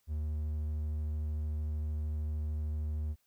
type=tone; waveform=triangle; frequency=76.1 Hz; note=D#2; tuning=38 cents flat; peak=-30 dBFS; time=0.07-3.16 s; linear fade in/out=50 ms; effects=white hiss -75 dBFS RMS until 3.26 s